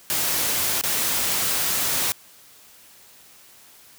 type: noise with dropouts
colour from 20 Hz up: white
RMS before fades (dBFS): -23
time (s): 0.1-2.12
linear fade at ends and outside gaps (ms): 0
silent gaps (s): 0.812-0.837
effects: white hiss -50 dBFS RMS until 3.98 s + high-pass 60 Hz 12 dB/octave